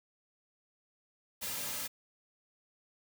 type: noise with comb filter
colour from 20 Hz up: white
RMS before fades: -38 dBFS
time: 1.41-1.88 s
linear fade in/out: 20 ms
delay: 2.7 ms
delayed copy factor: -0.65
effects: none